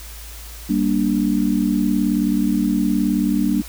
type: chord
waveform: sine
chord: G minor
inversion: none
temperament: just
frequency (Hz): 196 / 235.2 / 294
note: G3 / Bb3 / D4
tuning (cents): 0 / +16 / +2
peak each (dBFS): -20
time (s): 0.69-3.62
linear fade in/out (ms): 10
effects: added 56 Hz sine -35 dBFS peak until 3.68 s + white hiss -39 dBFS RMS until 3.68 s